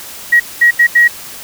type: tone bursts at uneven times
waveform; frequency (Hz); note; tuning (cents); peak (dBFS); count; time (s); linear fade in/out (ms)
sine; 1903; A#6; +35; -4; 4; 0.32-0.4 / 0.61-0.71 / 0.79-0.87 / 0.95-1.08; 10
effects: white hiss -30 dBFS RMS until 1.43 s